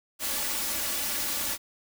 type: noise with comb filter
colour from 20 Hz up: white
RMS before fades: -30 dBFS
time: 0.19-1.58 s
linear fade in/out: 50 ms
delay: 3.5 ms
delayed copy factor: +0.65
effects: none